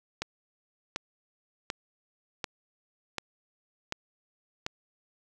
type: click train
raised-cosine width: 0.2 ms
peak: -14 dBFS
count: 7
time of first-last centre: 0.22-4.664 s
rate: 1.35 Hz
effects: none